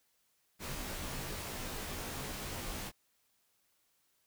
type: noise with comb filter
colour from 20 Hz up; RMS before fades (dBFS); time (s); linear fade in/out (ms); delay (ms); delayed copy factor
pink; -41; 0.59-2.92; 50; 18; -0.8
effects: white hiss -75 dBFS RMS until 4.26 s